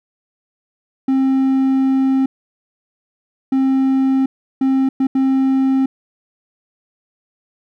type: tone bursts at uneven times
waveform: triangle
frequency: 266.1 Hz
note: C4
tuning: 29 cents sharp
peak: -10 dBFS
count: 5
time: 1.08-2.26 / 3.52-4.26 / 4.61-4.89 / 5-5.07 / 5.15-5.86 s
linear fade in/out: 5 ms
effects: none